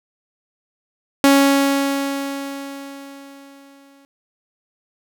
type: tone with exponential decay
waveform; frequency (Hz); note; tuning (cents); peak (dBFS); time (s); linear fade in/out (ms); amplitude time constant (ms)
sawtooth; 277.2; C#4; 0; -5; 1.24-4.05; 0; 610
effects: none